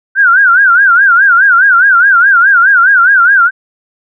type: tone with vibrato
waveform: sine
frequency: 1498 Hz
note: F#6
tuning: 21 cents sharp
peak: -3 dBFS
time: 0.15-3.51 s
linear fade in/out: 50 ms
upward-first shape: sine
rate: 4.8 Hz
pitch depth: 160 cents each way
effects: none